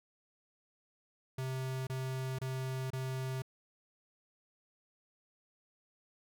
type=tone bursts; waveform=square; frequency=130.9 Hz; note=C3; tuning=1 cent sharp; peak=-36 dBFS; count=4; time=1.38-3.421 s; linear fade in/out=5 ms; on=490 ms; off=27 ms; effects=none